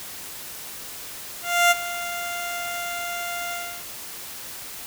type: tone with ADSR envelope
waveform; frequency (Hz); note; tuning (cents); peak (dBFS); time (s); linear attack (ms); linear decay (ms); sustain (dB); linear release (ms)
15% pulse; 697; F5; -4; -7; 1.42-3.85; 290; 26; -15; 320
effects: white hiss -37 dBFS RMS until 4.86 s